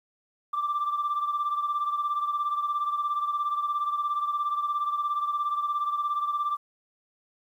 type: beating tone pair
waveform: sine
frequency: 1174.7 / 1191.7 Hz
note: D6 / D6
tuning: 0 / +25 cents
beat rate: 17 Hz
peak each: -25 / -31 dBFS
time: 0.53-6.57 s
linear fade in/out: 10 ms
effects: tanh soft clip ceiling -21 dBFS + 10-bit